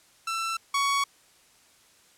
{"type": "tone pair in turn", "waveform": "sawtooth", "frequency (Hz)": [1337, 1118.8], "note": ["E6", "C#6"], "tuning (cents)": [24, 16], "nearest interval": "minor third", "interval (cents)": 308, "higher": "first", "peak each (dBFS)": [-24, -19], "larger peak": "second", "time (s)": [[0.27, 0.57], [0.74, 1.04]], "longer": "neither", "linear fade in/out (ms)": 5, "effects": ["white hiss -59 dBFS RMS until 2.17 s", "low-pass 10000 Hz 12 dB/octave"]}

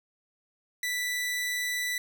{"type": "tone", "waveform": "sawtooth", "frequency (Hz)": 1975.5, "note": "B6", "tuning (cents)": 0, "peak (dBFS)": -25, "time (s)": [0.83, 1.98], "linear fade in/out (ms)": 2, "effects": []}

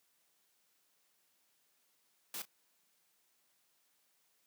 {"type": "noise with echo", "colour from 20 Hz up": "white", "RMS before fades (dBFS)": -42, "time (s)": [2.34, 2.42], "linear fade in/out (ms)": 2, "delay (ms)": 33, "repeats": 1, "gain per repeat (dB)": -15, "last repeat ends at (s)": 2.453, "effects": ["white hiss -75 dBFS RMS until 4.46 s", "high-pass 150 Hz 12 dB/octave"]}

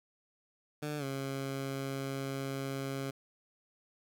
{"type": "tone with pitch glide", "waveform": "15% pulse", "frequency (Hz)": [149.4, 136.21], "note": ["D3", "C#3"], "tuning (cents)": [30, -30], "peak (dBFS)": -29, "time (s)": [0.82, 3.11], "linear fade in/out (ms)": 10, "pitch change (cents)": -160, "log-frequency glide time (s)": [0.98, 1.04], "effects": []}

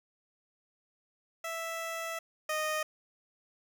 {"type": "tone pair in turn", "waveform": "15% pulse", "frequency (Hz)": [659.3, 618.1], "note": ["E5", "D#5"], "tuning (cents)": [0, -12], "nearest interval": "minor second", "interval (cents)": 112, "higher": "first", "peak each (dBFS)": [-29, -24], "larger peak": "second", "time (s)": [[1.44, 2.19], [2.49, 2.83]], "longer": "first", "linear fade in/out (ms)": 5, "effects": []}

